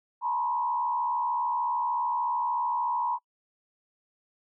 sine tone with frequency modulation, 965 Hz, B5, 40 cents flat, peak -25 dBFS, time 0.21-3.19 s, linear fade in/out 50 ms, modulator 73.4 Hz, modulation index 0.87, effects noise-tail reverb RT60 0.1 s tail -26 dB re dry

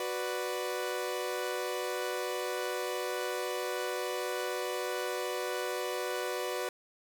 sawtooth chord, B minor, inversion second, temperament equal, 370 / 493.9 / 587.3 Hz, F#4 / B4 / D5, 0 / 0 / 0 cents, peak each -33 / -32 / -35 dBFS, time 0-6.69 s, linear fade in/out 2 ms, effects 9-bit

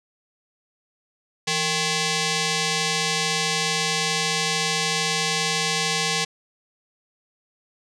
5% pulse ring-modulated tone, 622.3 Hz, D#5, in tune, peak -6 dBFS, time 1.47-6.25 s, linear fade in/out 10 ms, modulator 1410 Hz, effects low-pass 7000 Hz 12 dB/octave

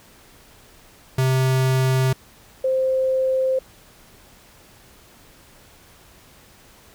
square / sine tone pair in turn, 130.81 / 523.2 Hz, C3 / C5, 0 / 0 cents, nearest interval 2 octaves, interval 2400 cents, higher second, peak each -17 dBFS, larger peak neither, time 1.18-2.13 / 2.64-3.59 s, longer neither, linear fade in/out 5 ms, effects pink hiss -50 dBFS RMS until 6.94 s

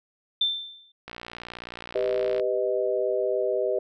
sine tone with exponential decay, 3558 Hz, A7, 19 cents sharp, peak -18 dBFS, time 0.41-0.92 s, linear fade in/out 5 ms, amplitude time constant 110 ms
click train, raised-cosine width 0.3 ms, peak -21 dBFS, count 79, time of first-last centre 1.08-2.398 s, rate 59.2 Hz
sine chord, G augmented, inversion none, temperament equal with one note detuned, 392 / 499 / 622.3 Hz, G4 / B4 / D#5, 0 / +18 / 0 cents, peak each -27 dBFS, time 1.95-3.79 s, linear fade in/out 5 ms
effects none

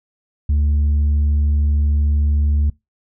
sine tone with tanh clipping, 73.42 Hz, D2, in tune, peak -14 dBFS, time 0.49-2.7 s, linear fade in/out 5 ms, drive 3 dB, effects noise-tail reverb RT60 0.2 s tail -22 dB re dry

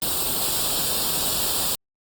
white noise with comb filter, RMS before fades -23 dBFS, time 0.02-1.75 s, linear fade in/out 0 ms, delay 0.24 ms, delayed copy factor +0.75, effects Opus 24 kbps

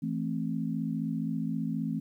sine chord, A minor, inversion second, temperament just, 165 / 220 / 264 Hz, E3 / A3 / C4, +2 / 0 / +16 cents, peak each -33 / -33 / -34 dBFS, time 0.02-2 s, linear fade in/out 10 ms, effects 11-bit

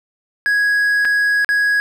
triangle tone with dropouts, 1661.2 Hz, G#6, in tune, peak -11 dBFS, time 0.46-1.8 s, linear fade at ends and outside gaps 0 ms, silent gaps 1.049-1.053 / 1.446-1.49 s, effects none

